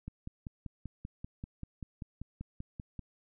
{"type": "click train", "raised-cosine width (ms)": 5, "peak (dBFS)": -28, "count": 16, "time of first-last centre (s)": [0.08, 2.993], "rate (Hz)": 5.15, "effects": []}